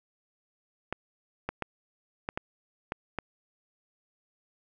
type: clicks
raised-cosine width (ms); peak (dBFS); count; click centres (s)
0.5; -16; 7; 0.926 / 1.49 / 1.623 / 2.289 / 2.375 / 2.921 / 3.187
effects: none